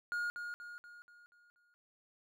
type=tone with echo; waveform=triangle; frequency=1429 Hz; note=F6; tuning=39 cents sharp; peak=-32 dBFS; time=0.12-0.3 s; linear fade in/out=0 ms; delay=240 ms; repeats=6; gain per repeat=-6 dB; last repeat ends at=1.74 s; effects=none